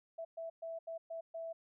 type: tone bursts at uneven times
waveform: sine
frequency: 659 Hz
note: E5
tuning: 1 cent flat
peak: -40 dBFS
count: 6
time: 0.18-0.25 / 0.37-0.5 / 0.62-0.79 / 0.87-0.98 / 1.1-1.21 / 1.34-1.53 s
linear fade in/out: 10 ms
effects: none